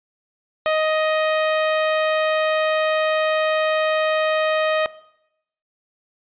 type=tone; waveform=sawtooth; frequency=625 Hz; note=D#5; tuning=8 cents sharp; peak=-13 dBFS; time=0.66-4.86 s; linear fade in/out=0 ms; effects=noise-tail reverb RT60 0.8 s tail -19 dB re dry + resampled to 8000 Hz